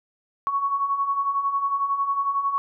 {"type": "beating tone pair", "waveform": "sine", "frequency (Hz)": [1104, 1115], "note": ["C#6", "C#6"], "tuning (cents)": [-7, 10], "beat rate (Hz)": 11, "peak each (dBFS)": [-29, -22], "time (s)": [0.47, 2.58], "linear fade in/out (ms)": 0, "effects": []}